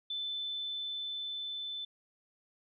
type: tone with level ramp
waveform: sine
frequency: 3520 Hz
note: A7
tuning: in tune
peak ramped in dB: -34 to -37 dBFS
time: 0.1-1.85 s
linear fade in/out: 5 ms
effects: none